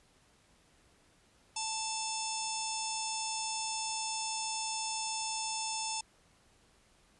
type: harmonic tone with a mistuned harmonic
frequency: 883 Hz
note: A5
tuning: 6 cents sharp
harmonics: 1 / 3 / 4 / 5 / 6 / 7 / 8 / 9 / 10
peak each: -39 / -44 / -46 / -51 / -40 / -43 / -44 / -49 / -43 dBFS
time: 1.56-6.01 s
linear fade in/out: 5 ms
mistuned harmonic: 7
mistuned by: +72 cents
effects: pink hiss -66 dBFS RMS until 7.19 s + resampled to 24000 Hz